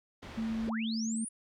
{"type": "low-pass noise", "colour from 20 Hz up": "pink", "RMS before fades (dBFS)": -46, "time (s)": [0.22, 0.7], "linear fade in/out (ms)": 10, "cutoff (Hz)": 3600, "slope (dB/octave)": 12}
{"type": "tone", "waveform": "sine", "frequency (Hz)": 224.1, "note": "A3", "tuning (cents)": 32, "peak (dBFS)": -31, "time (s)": [0.37, 1.25], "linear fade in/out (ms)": 10}
{"type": "linear sweep", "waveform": "sine", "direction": "up", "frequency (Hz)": [73.42, 9956], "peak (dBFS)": -38, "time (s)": [0.66, 1.29], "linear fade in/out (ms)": 10}
{"effects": []}